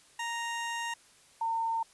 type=tone pair in turn; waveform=20% pulse / sine; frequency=932.3 / 908.9 Hz; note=A#5 / A#5; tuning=0 / -44 cents; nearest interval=unison; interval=44 cents; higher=first; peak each=-28 dBFS; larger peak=neither; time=0.19-0.94 / 1.41-1.83 s; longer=first; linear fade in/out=5 ms; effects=white hiss -60 dBFS RMS until 1.93 s + resampled to 24000 Hz